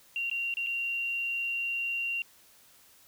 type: tone with dropouts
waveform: sine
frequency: 2762 Hz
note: F7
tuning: 20 cents flat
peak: -29 dBFS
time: 0.16-2.22 s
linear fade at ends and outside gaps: 1 ms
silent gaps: 0.299-0.313 / 0.54-0.57 / 0.664-0.669 s
effects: white hiss -59 dBFS RMS until 3.07 s